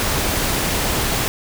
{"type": "noise", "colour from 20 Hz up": "pink", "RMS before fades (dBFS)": -20, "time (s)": [0, 1.28], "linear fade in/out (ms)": 0, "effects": []}